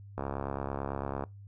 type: click train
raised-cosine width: 1 ms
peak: -20 dBFS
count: 74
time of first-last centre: 0.18-1.238 s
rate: 69 Hz
effects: noise-tail reverb RT60 0.2 s tail -22 dB re dry + added 100 Hz sine -46 dBFS peak until 1.47 s